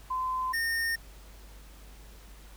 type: tone pair in turn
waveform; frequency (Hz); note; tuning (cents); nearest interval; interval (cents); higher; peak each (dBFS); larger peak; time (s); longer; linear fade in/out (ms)
sine / square; 1028 / 1831.7; C6 / A#6; -31 / -31; minor seventh; 1000; second; -28; neither; 0.1-0.53 / 0.53-0.96; neither; 10
effects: added 50 Hz sine -48 dBFS peak until 2.56 s + pink hiss -55 dBFS RMS until 2.56 s